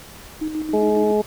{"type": "tone with tremolo", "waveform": "sine", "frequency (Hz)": 311.1, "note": "D#4", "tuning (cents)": 0, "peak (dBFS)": -21, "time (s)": [0.41, 1.12], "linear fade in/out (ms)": 10, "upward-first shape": "square", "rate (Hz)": 7.2, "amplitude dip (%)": 50}
{"type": "harmonic tone", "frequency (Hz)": 211.2, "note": "G#3", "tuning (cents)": 29, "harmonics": [1, 2, 3, 4], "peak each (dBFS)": [-23, -17, -25, -26], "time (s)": [0.73, 1.22], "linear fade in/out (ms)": 10}
{"effects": ["pink hiss -41 dBFS RMS until 1.26 s"]}